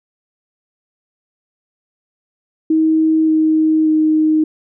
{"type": "tone with pitch steps", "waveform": "sine", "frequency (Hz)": [317.2, 314.3, 311.4], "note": ["D#4", "D#4", "D#4"], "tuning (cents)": [33, 18, 2], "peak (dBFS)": -10, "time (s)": [2.7, 4.44], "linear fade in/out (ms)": 5, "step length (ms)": 580, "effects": []}